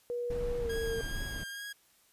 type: tone with pitch glide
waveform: sine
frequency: 482.6 to 455.5 Hz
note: B4 to A#4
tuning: -40 to -40 cents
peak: -32 dBFS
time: 0.1-1.01 s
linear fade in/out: 0 ms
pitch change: -100 cents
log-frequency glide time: 0.6-0.71 s
type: noise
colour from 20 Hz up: brown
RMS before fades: -38 dBFS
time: 0.3-1.44 s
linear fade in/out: 5 ms
type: tone with vibrato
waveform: sawtooth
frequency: 1626 Hz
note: G#6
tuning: 37 cents flat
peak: -36 dBFS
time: 0.69-1.73 s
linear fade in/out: 10 ms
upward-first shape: triangle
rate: 2.3 Hz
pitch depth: 27 cents each way
effects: white hiss -66 dBFS RMS until 2.12 s + resampled to 32000 Hz